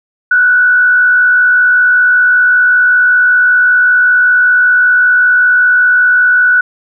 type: tone with frequency modulation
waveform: sine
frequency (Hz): 1480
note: F#6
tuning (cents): 0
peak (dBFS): -5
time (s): 0.31-6.61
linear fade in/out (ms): 5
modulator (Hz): 65.2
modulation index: 0.46
effects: none